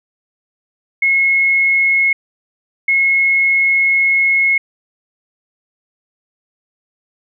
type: tone bursts at uneven times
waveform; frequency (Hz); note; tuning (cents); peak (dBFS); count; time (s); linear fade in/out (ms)
sine; 2172; C#7; -36; -10; 2; 1.02-2.13 / 2.88-4.58; 5
effects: none